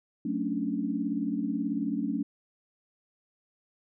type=chord; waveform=sine; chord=D major seventh; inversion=first; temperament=just; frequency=183.54 / 220.2 / 275.3 / 293.7 Hz; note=F#3 / A3 / C#4 / D4; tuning=-14 / +2 / -12 / 0 cents; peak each=-36 / -32 / -32 / -33 dBFS; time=0.25-2.23 s; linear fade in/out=5 ms; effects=none